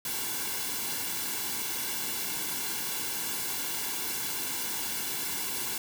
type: noise with comb filter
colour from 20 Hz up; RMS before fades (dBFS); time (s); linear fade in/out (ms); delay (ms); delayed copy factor
white; -33; 0.05-5.78; 2; 1.6; -0.7
effects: none